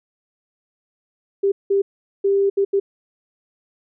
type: tone bursts at uneven times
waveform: sine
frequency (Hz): 395.9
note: G4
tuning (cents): +17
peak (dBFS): -14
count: 5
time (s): 1.43-1.52 / 1.7-1.82 / 2.24-2.5 / 2.57-2.65 / 2.73-2.8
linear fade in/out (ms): 10
effects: none